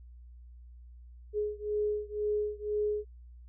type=beating tone pair; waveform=sine; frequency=418.7 / 420.7 Hz; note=G#4 / G#4; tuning=+14 / +22 cents; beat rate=2 Hz; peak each=-32 / -33 dBFS; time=1.33-3.05 s; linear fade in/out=50 ms; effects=added 60 Hz sine -48 dBFS peak until 3.48 s